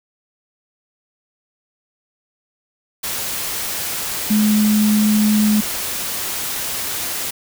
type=tone in noise; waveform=sine; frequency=212.1 Hz; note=G#3; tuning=37 cents sharp; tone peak=-12 dBFS; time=4.3-5.61 s; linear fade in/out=10 ms; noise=white; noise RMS=-24 dBFS; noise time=3.03-7.31 s; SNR=+9 dB; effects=none